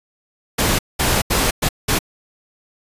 pink noise bursts at uneven times, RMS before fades -17 dBFS, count 5, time 0.58-0.79 / 0.99-1.22 / 1.3-1.51 / 1.62-1.69 / 1.88-1.99 s, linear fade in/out 10 ms, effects resampled to 32000 Hz

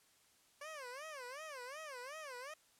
15% pulse tone with vibrato, 557 Hz, C#5, 8 cents sharp, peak -40 dBFS, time 0.61-2.54 s, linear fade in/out 5 ms, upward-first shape sine, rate 2.7 Hz, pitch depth 230 cents each way, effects white hiss -70 dBFS RMS until 2.79 s + low-pass 11000 Hz 12 dB/octave

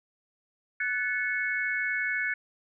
sine tone cluster, 1490 / 1734 / 2204 Hz, F#6 / A6 / C#7, +12 / -26 / -11 cents, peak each -31 dBFS, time 0.8-2.34 s, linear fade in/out 5 ms, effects none

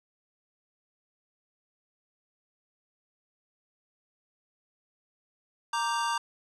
square chord, G minor, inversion first, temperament equal, 932.3 / 1174.7 / 1568 Hz, Bb5 / D6 / G6, 0 / 0 / 0 cents, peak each -30 / -33 / -36 dBFS, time 5.73-6.18 s, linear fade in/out 5 ms, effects resampled to 22050 Hz

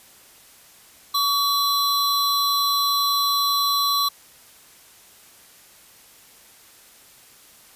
square tone pair together, 1133 / 4035 Hz, C#6 / B7, +37 / +36 cents, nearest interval octave + minor seventh, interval 2199 cents, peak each -22 dBFS, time 1.14-4.09 s, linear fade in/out 10 ms, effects white hiss -50 dBFS RMS until 7.75 s + resampled to 32000 Hz

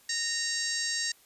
harmonic tone with a mistuned harmonic, 925 Hz, A#5, 14 cents flat, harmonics 2 / 3 / 4 / 5 / 6 / 7 / 8 / 9, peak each -34 / -45 / -39 / -35 / -35 / -38 / -37 / -44 dBFS, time 0.09-1.12 s, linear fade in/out 5 ms, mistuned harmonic 4, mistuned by +70 cents, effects white hiss -60 dBFS RMS until 1.25 s + resampled to 32000 Hz

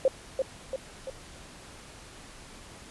sine tone with echo, 529 Hz, C5, 19 cents sharp, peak -18 dBFS, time 0.05-0.08 s, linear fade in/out 2 ms, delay 340 ms, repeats 3, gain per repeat -5 dB, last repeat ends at 1.1 s, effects pink hiss -48 dBFS RMS until 2.9 s + resampled to 24000 Hz

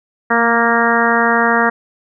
harmonic tone with a mistuned harmonic, 233 Hz, A#3, 1 cent flat, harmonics 1 / 2 / 3 / 4 / 5 / 6 / 7 / 8, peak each -19 / -19 / -19 / -19 / -19 / -19 / -19 / -19 dBFS, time 0.3-1.7 s, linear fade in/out 10 ms, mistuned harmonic 1, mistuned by -19 cents, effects none

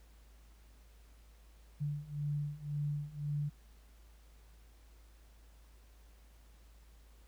sine beating tone pair, 145.3 / 147.2 Hz, D3 / D3, -18 / +4 cents, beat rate 1.9 Hz, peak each -39 / -37 dBFS, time 1.8-3.5 s, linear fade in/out 20 ms, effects added 54 Hz sine -57 dBFS peak until 7.27 s + pink hiss -68 dBFS RMS until 7.27 s

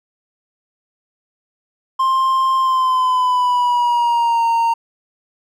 triangle tone with pitch glide, 1054 to 922.9 Hz, C6 to A#5, +12 to -18 cents, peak -11 dBFS, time 1.99-4.74 s, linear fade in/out 10 ms, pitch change -230 cents, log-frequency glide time 2.58-4.44 s, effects none

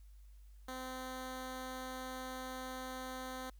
10% pulse tone, 257.9 Hz, C4, 25 cents flat, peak -34 dBFS, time 0.68-3.5 s, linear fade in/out 5 ms, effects added 50 Hz sine -54 dBFS peak until 3.59 s + white hiss -75 dBFS RMS until 3.59 s

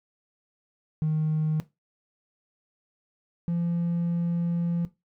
triangle tone pair in turn, 155.56 / 171.12 Hz, D#3 / F3, 0 / -35 cents, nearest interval major second, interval 165 cents, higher second, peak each -19 / -21 dBFS, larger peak first, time 1.02-1.6 / 3.48-4.85 s, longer second, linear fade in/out 0 ms, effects noise-tail reverb RT60 0.2 s tail -17 dB re dry + tanh soft clip ceiling -19 dBFS

